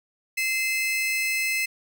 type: tone pair together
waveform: 40% pulse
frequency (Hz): 2073 / 2607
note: C7 / E7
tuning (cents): -17 / -20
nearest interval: major third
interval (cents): 397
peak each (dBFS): -25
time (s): 0.37-1.66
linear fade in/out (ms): 10
effects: none